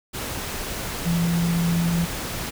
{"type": "tone in noise", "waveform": "sine", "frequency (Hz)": 169.9, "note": "F3", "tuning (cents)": -47, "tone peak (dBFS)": -19, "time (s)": [1.05, 2.06], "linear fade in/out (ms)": 20, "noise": "pink", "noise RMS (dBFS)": -30, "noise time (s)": [0.13, 2.51], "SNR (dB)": 8, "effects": []}